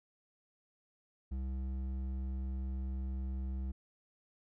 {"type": "tone with hard clipping", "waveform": "triangle", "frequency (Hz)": 65.41, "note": "C2", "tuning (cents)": 0, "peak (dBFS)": -37, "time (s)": [1.31, 3.72], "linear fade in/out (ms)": 10, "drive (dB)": 12, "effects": []}